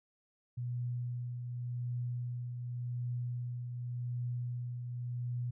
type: tone with tremolo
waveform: sine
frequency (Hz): 122.1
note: B2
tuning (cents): -19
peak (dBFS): -33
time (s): 0.57-5.51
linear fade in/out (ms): 10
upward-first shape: triangle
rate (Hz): 0.88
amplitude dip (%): 45
effects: none